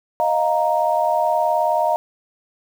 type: chord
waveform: sine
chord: Eb suspended second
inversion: none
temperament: equal with one note detuned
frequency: 622.3 / 701.3 / 932.3 Hz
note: Eb5 / F5 / Bb5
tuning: 0 / +7 / 0 cents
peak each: -20 dBFS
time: 0.2-1.96 s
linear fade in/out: 0 ms
effects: 7-bit